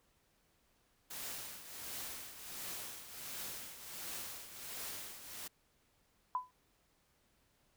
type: noise with tremolo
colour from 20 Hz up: white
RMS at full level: -43 dBFS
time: 1.1-5.48 s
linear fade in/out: 10 ms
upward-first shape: triangle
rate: 1.4 Hz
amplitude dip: 70%
type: tone with exponential decay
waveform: sine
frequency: 1003 Hz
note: B5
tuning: 26 cents sharp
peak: -29 dBFS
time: 6.35-6.51 s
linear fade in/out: 1 ms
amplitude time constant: 33 ms
effects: pink hiss -74 dBFS RMS until 7.76 s